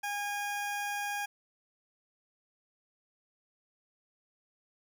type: tone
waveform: 20% pulse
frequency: 817 Hz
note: G#5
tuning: 29 cents flat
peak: -28 dBFS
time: 0.03-1.26 s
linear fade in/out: 10 ms
effects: none